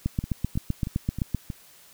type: two click trains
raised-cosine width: 5 ms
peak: -12 / -19 dBFS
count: 11 / 5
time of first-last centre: 0.06-1.347 / 0.24-1.502 s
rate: 7.77 / 3.17 Hz
effects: white hiss -53 dBFS RMS until 1.93 s